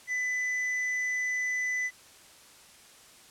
triangle tone with hard clipping, 2000 Hz, B6, 21 cents sharp, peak -29 dBFS, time 0.07-1.91 s, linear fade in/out 50 ms, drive 8 dB, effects white hiss -54 dBFS RMS until 3.3 s + low-pass 10000 Hz 12 dB/octave

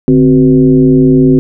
sine tone with frequency modulation, 261.6 Hz, C4, in tune, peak -3 dBFS, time 0.08-1.39 s, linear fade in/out 0 ms, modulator 115 Hz, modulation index 1, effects none

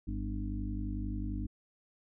harmonic tone with a mistuned harmonic, 51.2 Hz, G#1, 24 cents flat, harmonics 1 / 2 / 4 / 5 / 6, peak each -36 / -40 / -42 / -44 / -42 dBFS, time 0.07-1.47 s, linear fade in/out 10 ms, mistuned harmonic 6, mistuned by -40 cents, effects none

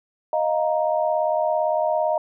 sine chord, Eb suspended second, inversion none, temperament just, 622.3 / 700 / 933.4 Hz, Eb5 / F5 / Bb5, 0 / +4 / +2 cents, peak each -21 / -24 / -26 dBFS, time 0.33-2.18 s, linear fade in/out 2 ms, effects none

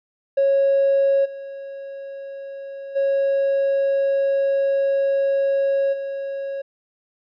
triangle tone with level steps, 550 Hz, C#5, 14 cents flat, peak -11 / -29 / -14 / -23 dBFS, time 0.37-6.62 s, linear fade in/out 10 ms, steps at 1.24 / 2.95 / 5.92 s, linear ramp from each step 20 ms, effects tanh soft clip ceiling -11 dBFS + resampled to 11025 Hz

